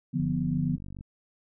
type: chord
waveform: sine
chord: B diminished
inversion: first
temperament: equal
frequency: 146.83 / 174.61 / 246.9 Hz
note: D3 / F3 / B3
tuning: 0 / 0 / 0 cents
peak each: -29 / -29 / -30 dBFS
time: 0.13-0.77 s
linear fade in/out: 20 ms
type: click train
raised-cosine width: 5 ms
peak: -30 dBFS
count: 40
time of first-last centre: 0.2-1.009 s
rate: 48.2 Hz
effects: none